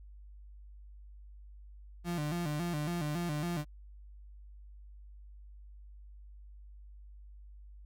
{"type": "tone with vibrato", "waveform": "35% pulse", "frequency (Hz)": 160.8, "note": "E3", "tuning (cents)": -43, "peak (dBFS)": -31, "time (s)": [2.04, 3.65], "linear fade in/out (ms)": 50, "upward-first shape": "square", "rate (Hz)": 3.6, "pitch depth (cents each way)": 130, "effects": ["added 50 Hz sine -49 dBFS peak until 7.85 s"]}